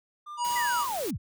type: tone with tremolo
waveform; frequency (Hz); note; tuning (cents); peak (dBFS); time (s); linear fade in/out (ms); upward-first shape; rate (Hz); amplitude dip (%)
triangle; 1197; D6; +33; -35; 0.26-0.87; 10; sine; 3.7; 100
type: harmonic tone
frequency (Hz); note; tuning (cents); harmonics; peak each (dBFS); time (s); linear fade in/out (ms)
964; B5; -42; 1 / 3 / 5 / 7 / 9; -26 / -39 / -42 / -41 / -43; 0.37-0.86; 50
type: noise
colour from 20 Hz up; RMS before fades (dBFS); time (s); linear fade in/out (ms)
white; -38; 0.44-1.11; 10
type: linear sweep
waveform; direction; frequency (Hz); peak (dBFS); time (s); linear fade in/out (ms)
sine; down; 2042 to 41.78; -29; 0.55-1.18; 20
effects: none